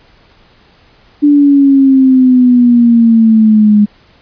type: exponential sweep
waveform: sine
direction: down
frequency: 293.7 to 206.3 Hz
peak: -3 dBFS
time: 1.22-3.86 s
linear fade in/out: 20 ms
effects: pink hiss -46 dBFS RMS until 4.21 s + resampled to 11025 Hz